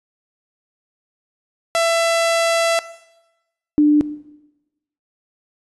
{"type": "tone pair in turn", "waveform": ["sawtooth", "sine"], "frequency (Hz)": [668, 297.6], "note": ["E5", "D4"], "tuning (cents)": [23, 23], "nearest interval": "octave + major second", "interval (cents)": 1400, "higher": "first", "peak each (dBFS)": [-11, -9], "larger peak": "second", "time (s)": [[1.75, 2.79], [3.78, 4.01]], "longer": "first", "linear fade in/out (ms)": 0, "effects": ["noise-tail reverb RT60 1.0 s tail -17 dB re dry", "resampled to 24000 Hz"]}